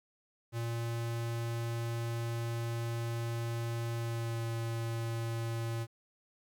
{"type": "tone with pitch glide", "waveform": "square", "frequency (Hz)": [116.5, 115.16], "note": ["A#2", "A#2"], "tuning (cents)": [-1, -21], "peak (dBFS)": -34, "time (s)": [0.52, 5.87], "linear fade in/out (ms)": 50, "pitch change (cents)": -20, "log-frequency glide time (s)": [3.95, 4.44], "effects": ["11-bit"]}